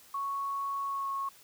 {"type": "tone with pitch glide", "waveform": "sine", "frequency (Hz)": [1108.7, 1097.2], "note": ["C#6", "C#6"], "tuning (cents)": [0, -18], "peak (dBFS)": -31, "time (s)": [0.14, 1.29], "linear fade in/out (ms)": 5, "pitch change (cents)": -18, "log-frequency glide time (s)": [0.86, 1.08], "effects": ["white hiss -57 dBFS RMS until 1.43 s"]}